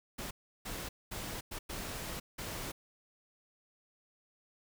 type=noise bursts at uneven times; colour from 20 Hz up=pink; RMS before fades=-41 dBFS; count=6; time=0.18-0.31 / 0.65-0.89 / 1.11-1.41 / 1.51-1.59 / 1.69-2.2 / 2.38-2.72 s; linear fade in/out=10 ms; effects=none